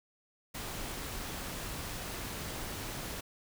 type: noise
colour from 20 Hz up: pink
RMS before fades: -40 dBFS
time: 0.54-3.21 s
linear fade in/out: 10 ms
effects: none